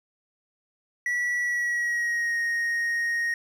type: tone with pitch glide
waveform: triangle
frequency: 1945 to 1867.9 Hz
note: B6 to A#6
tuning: -27 to +3 cents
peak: -22 dBFS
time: 1.06-3.34 s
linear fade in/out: 2 ms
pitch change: -70 cents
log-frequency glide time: 1.41-2.38 s
effects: none